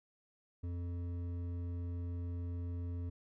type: tone with hard clipping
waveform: sine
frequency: 87.3 Hz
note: F2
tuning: in tune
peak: -39 dBFS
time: 0.63-3.1 s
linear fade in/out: 10 ms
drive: 9 dB
effects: none